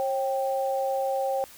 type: tone pair together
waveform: sine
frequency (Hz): 540.2 / 784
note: C#5 / G5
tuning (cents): -45 / 0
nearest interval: tritone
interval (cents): 645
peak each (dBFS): -26 / -28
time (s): 0-1.44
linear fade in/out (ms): 0
effects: white hiss -49 dBFS RMS until 1.57 s